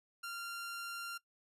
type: tone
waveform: sawtooth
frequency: 1386 Hz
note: F6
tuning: 14 cents flat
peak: -37 dBFS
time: 0.23-1.18 s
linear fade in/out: 10 ms
effects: noise-tail reverb RT60 0.1 s tail -20 dB re dry + resampled to 32000 Hz